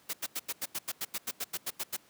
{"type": "noise bursts", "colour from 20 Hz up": "white", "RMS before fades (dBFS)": -34, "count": 15, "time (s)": [0.09, 1.968], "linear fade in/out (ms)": 10, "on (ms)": 44, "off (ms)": 87, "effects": ["pink hiss -62 dBFS RMS until 2.09 s", "high-pass 150 Hz 12 dB/octave"]}